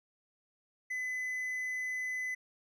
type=tone; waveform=triangle; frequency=2013 Hz; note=B6; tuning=33 cents sharp; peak=-32 dBFS; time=0.9-2.35 s; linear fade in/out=10 ms; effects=none